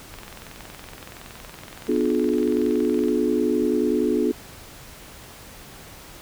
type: click train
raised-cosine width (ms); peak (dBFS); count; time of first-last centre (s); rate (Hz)
0.3; -23; 64; 0.14-3.084; 21.4
type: chord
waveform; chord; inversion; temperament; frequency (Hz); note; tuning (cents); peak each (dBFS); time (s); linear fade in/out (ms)
sine; B diminished seventh; none; just; 246.9 / 296.3 / 355.6 / 426.7; B3 / D4 / F4 / Ab4; 0 / +15 / +31 / +47; -24; 1.88-4.32; 10
effects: pink hiss -43 dBFS RMS until 6.21 s